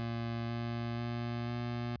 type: tone with pitch steps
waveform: 25% pulse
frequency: 116.54 / 117.62 / 118.71 / 119.82 Hz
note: A#2 / A#2 / A#2 / A#2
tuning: 0 / +16 / +32 / +48 cents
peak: -31 dBFS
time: 0-1.96 s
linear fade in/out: 0 ms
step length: 490 ms
effects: added 68 Hz sine -54 dBFS peak until 2 s + resampled to 11025 Hz